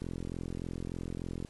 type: click train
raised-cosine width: 3 ms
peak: -25 dBFS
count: 63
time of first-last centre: 0.02-1.449 s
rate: 43.4 Hz
effects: pink hiss -60 dBFS RMS until 1.49 s + resampled to 24000 Hz